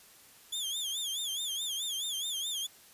sawtooth tone with vibrato, 3379 Hz, G#7, 29 cents sharp, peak -30 dBFS, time 0.52-2.67 s, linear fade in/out 10 ms, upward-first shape sine, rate 4.7 Hz, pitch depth 130 cents each way, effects white hiss -57 dBFS RMS until 2.93 s + resampled to 32000 Hz

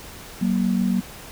sine tone pair together, 189.1 / 235.7 Hz, F#3 / A#3, +38 / +19 cents, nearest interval major third, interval 381 cents, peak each -20 / -22 dBFS, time 0.41-1.01 s, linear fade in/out 10 ms, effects pink hiss -40 dBFS RMS until 1.31 s

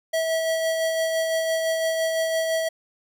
square tone with tremolo, 649 Hz, E5, 27 cents flat, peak -21 dBFS, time 0.13-2.69 s, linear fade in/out 10 ms, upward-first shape sine, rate 5.9 Hz, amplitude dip 30%, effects none

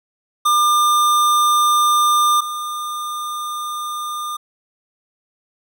square tone pair in turn, 1200 / 1205.9 Hz, D6 / D6, +37 / +45 cents, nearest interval unison, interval 8 cents, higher second, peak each -13 / -24 dBFS, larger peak first, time 0.45-2.41 / 2.41-4.37 s, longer neither, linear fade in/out 10 ms, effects none

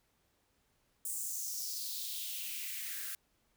blue noise with high-pass filter sweep, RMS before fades -40 dBFS, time 1.05-3.15 s, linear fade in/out 2 ms, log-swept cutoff 8600 to 1500 Hz, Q 3.3, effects pink hiss -75 dBFS RMS until 3.56 s

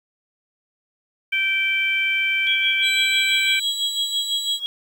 harmonic tone, 778 Hz, G5, 13 cents flat, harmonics 2 / 3 / 4, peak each -28 / -19 / -27 dBFS, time 1.32-3.6 s, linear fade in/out 10 ms
sine tone with tremolo, 3303 Hz, G#7, 10 cents flat, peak -19 dBFS, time 2.47-4.66 s, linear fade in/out 0 ms, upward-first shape sine, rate 6 Hz, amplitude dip 85%
30% pulse tone with pitch glide, 3951 to 3917 Hz, B7 to B7, 0 to -15 cents, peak -23 dBFS, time 2.82-4.6 s, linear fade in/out 50 ms, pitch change -15 cents, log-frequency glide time 2.93-3.75 s
effects 8-bit

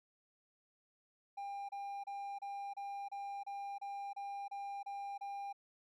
triangle tone bursts, 800 Hz, G5, 35 cents sharp, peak -39 dBFS, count 12, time 1.37-5.529 s, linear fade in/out 10 ms, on 320 ms, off 29 ms, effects none

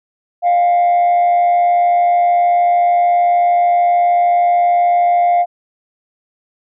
sine tone with frequency modulation, 703 Hz, F5, 11 cents sharp, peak -7 dBFS, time 0.42-5.46 s, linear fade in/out 50 ms, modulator 93.3 Hz, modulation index 0.27, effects tanh soft clip ceiling -8 dBFS

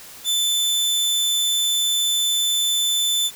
sawtooth tone, 3520 Hz, A7, in tune, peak -15 dBFS, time 0.24-3.31 s, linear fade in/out 50 ms, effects white hiss -41 dBFS RMS until 3.35 s

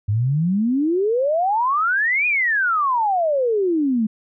sine exponential two-way sweep, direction up then down, 98.6 to 2500 to 209.7 Hz, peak -16 dBFS, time 0.08-4.07 s, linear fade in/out 10 ms, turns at 2.27 s, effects none

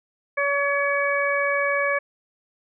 harmonic tone, 566 Hz, C#5, 36 cents sharp, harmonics 1 / 2 / 3 / 4, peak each -24 / -27 / -25 / -26 dBFS, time 0.37-1.99 s, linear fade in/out 10 ms, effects none

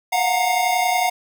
square tone cluster, 703 / 734 / 926 / 2122 Hz, F5 / F#5 / A#5 / C7, +11 / -14 / -12 / +24 cents, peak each -25 / -20 / -26 / -27 dBFS, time 0.12-1.1 s, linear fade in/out 10 ms, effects none

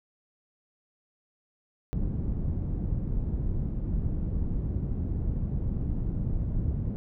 pink low-pass noise, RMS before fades -29 dBFS, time 1.93-6.96 s, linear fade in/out 0 ms, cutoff 180 Hz, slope 12 dB/octave, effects none

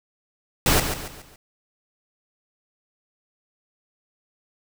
pink noise with echo, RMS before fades -18 dBFS, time 0.66-0.8 s, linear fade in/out 2 ms, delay 140 ms, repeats 4, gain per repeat -8 dB, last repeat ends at 1.36 s, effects none

